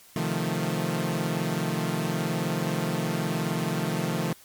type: chord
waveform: sawtooth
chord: F dominant seventh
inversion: second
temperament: equal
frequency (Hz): 130.81 / 155.56 / 174.61 / 220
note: C3 / Eb3 / F3 / A3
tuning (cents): 0 / 0 / 0 / 0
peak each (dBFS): -30 / -26 / -26 / -28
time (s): 0.16-4.33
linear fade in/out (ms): 2
effects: white hiss -53 dBFS RMS until 4.44 s + MP3 96 kbps